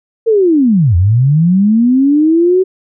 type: linear two-way sweep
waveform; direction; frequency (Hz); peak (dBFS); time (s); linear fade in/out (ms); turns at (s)
sine; down then up; 466.2 to 82.41 to 380.8; -6; 0.26-2.64; 20; 0.96
effects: none